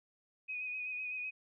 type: tone with vibrato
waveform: sine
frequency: 2499 Hz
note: D#7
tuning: 7 cents sharp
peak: -37 dBFS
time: 0.48-1.31 s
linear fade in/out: 20 ms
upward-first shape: sine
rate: 7.9 Hz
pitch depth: 29 cents each way
effects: none